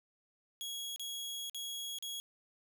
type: tone with dropouts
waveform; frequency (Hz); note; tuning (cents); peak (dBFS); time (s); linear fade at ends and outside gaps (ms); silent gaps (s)
sawtooth; 3322; G#7; 0; -36; 0.61-2.2; 0; 0.961-0.996 / 1.497-1.546 / 1.986-2.025
effects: none